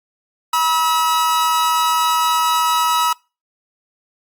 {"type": "tone pair together", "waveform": "45% pulse", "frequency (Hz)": [966.4, 1290], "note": ["B5", "E6"], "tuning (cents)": [-38, -38], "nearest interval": "perfect fourth", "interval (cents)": 500, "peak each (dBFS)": -17, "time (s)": [0.53, 3.13], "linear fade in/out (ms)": 5, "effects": ["noise-tail reverb RT60 0.3 s tail -25 dB re dry", "Opus 48 kbps"]}